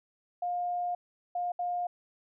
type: tone bursts at uneven times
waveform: sine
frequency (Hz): 709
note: F5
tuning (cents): +26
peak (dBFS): -29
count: 3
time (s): 0.42-0.95 / 1.35-1.52 / 1.59-1.87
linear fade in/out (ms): 5
effects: none